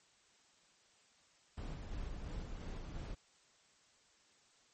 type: noise with tremolo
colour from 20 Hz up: brown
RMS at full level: -43 dBFS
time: 1.57-3.15 s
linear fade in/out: 10 ms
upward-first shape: square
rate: 2.9 Hz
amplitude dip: 25%
effects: white hiss -69 dBFS RMS until 4.73 s + MP3 32 kbps

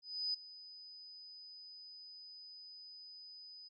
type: tone with ADSR envelope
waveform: sine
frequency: 4993 Hz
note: D#8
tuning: 5 cents sharp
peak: -33 dBFS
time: 0.02-3.69 s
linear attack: 320 ms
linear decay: 7 ms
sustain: -18 dB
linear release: 19 ms
effects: none

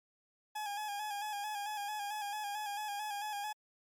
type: tone with vibrato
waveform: 40% pulse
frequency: 830.6 Hz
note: G#5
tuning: in tune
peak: -36 dBFS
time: 0.55-3.53 s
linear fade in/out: 10 ms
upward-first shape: square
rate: 4.5 Hz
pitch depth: 40 cents each way
effects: MP3 64 kbps

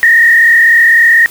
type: tone with frequency modulation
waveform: sine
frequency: 1856 Hz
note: A#6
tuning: 8 cents flat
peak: -3 dBFS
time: 0.03-1.26 s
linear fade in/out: 0 ms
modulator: 36.1 Hz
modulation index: 1.4
effects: white hiss -31 dBFS RMS until 1.3 s

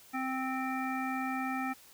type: harmonic tone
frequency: 261.6 Hz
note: C4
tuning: in tune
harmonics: 1 / 3 / 5 / 7 / 9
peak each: -35 / -37 / -39 / -42 / -42 dBFS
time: 0.13-1.74 s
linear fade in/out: 20 ms
effects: white hiss -57 dBFS RMS until 1.93 s

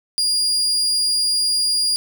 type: tone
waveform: 35% pulse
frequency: 4839 Hz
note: D#8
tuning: 49 cents flat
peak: -15 dBFS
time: 0.18-1.96 s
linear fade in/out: 0 ms
effects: none

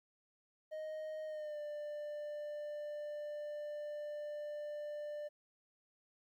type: tone with pitch glide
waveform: triangle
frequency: 622.3 to 593.5 Hz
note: D#5 to D5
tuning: 0 to +18 cents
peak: -39 dBFS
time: 0.71-5.29 s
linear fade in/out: 20 ms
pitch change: -82 cents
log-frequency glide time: 1.26-1.59 s
effects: 13-bit

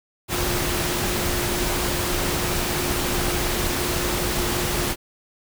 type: tone in noise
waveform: sine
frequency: 354.9 Hz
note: F4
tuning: 28 cents sharp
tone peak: -30 dBFS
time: 0.28-4.96 s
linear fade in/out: 50 ms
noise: pink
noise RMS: -24 dBFS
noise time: 0.28-4.96 s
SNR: -9 dB
effects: none

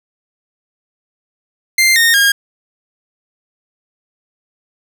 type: tone with pitch steps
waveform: sawtooth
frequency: 2093 / 1843.2 / 1623.3 Hz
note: C7 / A#6 / G#6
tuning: 0 / -20 / -40 cents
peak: -5 dBFS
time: 1.78-2.32 s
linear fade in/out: 5 ms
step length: 180 ms
effects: none

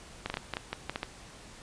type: clicks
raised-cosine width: 0.3 ms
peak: -16 dBFS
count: 10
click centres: 0.26 / 0.3 / 0.341 / 0.371 / 0.537 / 0.569 / 0.73 / 0.896 / 0.959 / 1.031 s
effects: pink hiss -50 dBFS RMS until 1.62 s + resampled to 22050 Hz

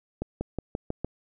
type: accelerating click train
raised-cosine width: 2 ms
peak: -16 dBFS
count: 6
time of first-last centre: 0.22-1.046 s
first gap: 190 ms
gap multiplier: 0.93
effects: none

